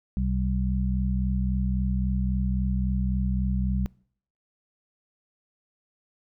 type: harmonic tone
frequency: 63.7 Hz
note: C2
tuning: 46 cents flat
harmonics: 1 / 2 / 3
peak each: -25 / -31 / -28 dBFS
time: 0.17-3.86 s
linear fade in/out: 0 ms
effects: noise-tail reverb RT60 0.6 s tail -25 dB re dry